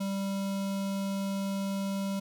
square tone with notch filter, 196 Hz, G3, in tune, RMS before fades -32 dBFS, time 0-2.2 s, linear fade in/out 10 ms, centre 1800 Hz, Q 2, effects none

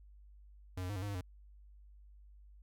square tone with pitch steps, 91.9 / 90.6 / 102.9 / 92.5 / 102.6 / 100.9 / 90.4 Hz, F#2 / F#2 / G#2 / F#2 / G#2 / G#2 / F#2, -11 / -36 / -16 / 0 / -21 / -49 / -40 cents, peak -38 dBFS, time 0.77-1.211 s, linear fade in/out 5 ms, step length 63 ms, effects added 50 Hz sine -55 dBFS peak until 2.62 s

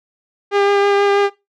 sawtooth tone with vibrato, 402.3 Hz, G4, 45 cents sharp, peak -8 dBFS, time 0.51-1.3 s, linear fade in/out 50 ms, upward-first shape triangle, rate 6.2 Hz, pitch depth 13 cents each way, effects noise-tail reverb RT60 0.2 s tail -18 dB re dry + low-pass 3000 Hz 12 dB/octave

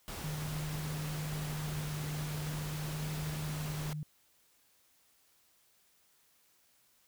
pink noise, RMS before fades -43 dBFS, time 0.08-3.93 s, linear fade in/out 0 ms
sine tone with vibrato, 151.8 Hz, D#3, 42 cents flat, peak -36 dBFS, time 0.24-4.03 s, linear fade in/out 0 ms, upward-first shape triangle, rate 0.42 Hz, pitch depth 14 cents each way
effects white hiss -69 dBFS RMS until 7.07 s

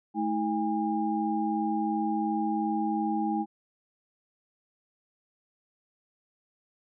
sine tone cluster, 216.6 / 319.4 / 810 Hz, A3 / D#4 / G#5, -27 / +45 / -43 cents, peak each -30 dBFS, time 0.14-3.46 s, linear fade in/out 50 ms, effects none

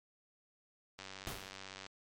click train, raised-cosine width 0.2 ms, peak -29 dBFS, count 85, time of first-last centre 0.99-1.864 s, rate 96.1 Hz
pink noise with exponential decay, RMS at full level -39 dBFS, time 1.27-1.63 s, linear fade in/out 1 ms, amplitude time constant 77 ms
effects MP3 64 kbps

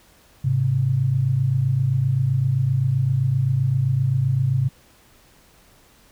sine tone pair together, 105.9 / 133.6 Hz, G#2 / C3, +34 / +36 cents, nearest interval major third, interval 402 cents, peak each -23 / -18 dBFS, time 0.44-4.69 s, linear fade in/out 10 ms, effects pink hiss -54 dBFS RMS until 6.11 s

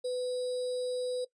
sine tone with sample-and-hold, 500 Hz, B4, 21 cents sharp, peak -30 dBFS, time 0.04-1.25 s, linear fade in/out 10 ms, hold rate 4410 Hz, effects noise-tail reverb RT60 0.1 s tail -18 dB re dry + resampled to 22050 Hz

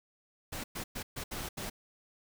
pink noise bursts at uneven times, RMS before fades -39 dBFS, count 6, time 0.52-0.64 / 0.75-0.84 / 0.95-1.03 / 1.16-1.24 / 1.31-1.49 / 1.57-1.7 s, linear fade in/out 10 ms, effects none

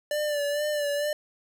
square tone with vibrato, 587.3 Hz, D5, in tune, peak -26 dBFS, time 0.11-1.13 s, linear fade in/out 2 ms, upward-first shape sine, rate 2.2 Hz, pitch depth 40 cents each way, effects none

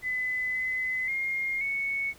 sine tone with pitch steps, 2012 / 2027 / 2130 / 2214 Hz, B6 / B6 / C7 / C#7, +32 / +45 / +30 / -3 cents, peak -27 dBFS, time 0.02-2.14 s, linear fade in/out 50 ms, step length 530 ms, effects pink hiss -54 dBFS RMS until 2.18 s

